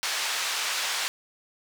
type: band-pass noise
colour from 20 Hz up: white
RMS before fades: -29 dBFS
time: 0.03-1.08 s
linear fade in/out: 0 ms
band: 860 to 5200 Hz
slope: 12 dB/octave
effects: none